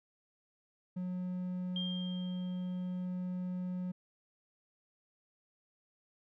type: tone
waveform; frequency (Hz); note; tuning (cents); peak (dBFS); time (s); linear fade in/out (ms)
triangle; 181.5; F#3; -33; -33; 0.96-3.92; 10
type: tone with exponential decay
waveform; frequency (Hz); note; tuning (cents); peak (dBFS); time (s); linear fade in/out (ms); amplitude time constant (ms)
sine; 3196; G7; +33; -35; 1.76-3.05; 2; 280
effects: none